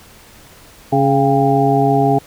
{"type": "harmonic tone with a mistuned harmonic", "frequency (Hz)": 138.6, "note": "C#3", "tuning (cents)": 0, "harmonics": [1, 2, 3, 5, 6], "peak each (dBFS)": [-17, -17, -17, -17, -17], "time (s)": [0.92, 2.19], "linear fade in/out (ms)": 10, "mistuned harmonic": 6, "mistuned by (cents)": -69, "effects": ["pink hiss -43 dBFS RMS until 2.26 s"]}